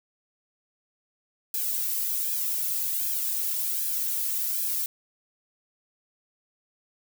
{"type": "noise with flanger", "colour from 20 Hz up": "violet", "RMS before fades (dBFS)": -28, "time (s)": [1.54, 4.86], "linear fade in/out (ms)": 2, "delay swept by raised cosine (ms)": [1.2, 2.3], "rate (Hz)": 1.3, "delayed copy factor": 0.95, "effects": []}